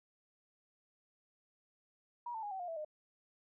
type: tone with pitch steps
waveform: sine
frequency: 958 / 888.7 / 824.4 / 764.8 / 709.4 / 658.1 / 610.5 Hz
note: A#5 / A5 / G#5 / G5 / F5 / E5 / D#5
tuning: +47 / +17 / -13 / -43 / +27 / -3 / -33 cents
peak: -39 dBFS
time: 2.26-2.848 s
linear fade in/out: 5 ms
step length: 84 ms
effects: none